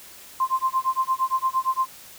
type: tone with tremolo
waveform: sine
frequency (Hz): 1047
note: C6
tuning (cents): +1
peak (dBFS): -17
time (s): 0.4-1.87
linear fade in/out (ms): 2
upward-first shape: sine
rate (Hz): 8.7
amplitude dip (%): 100
effects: white hiss -45 dBFS RMS until 2.18 s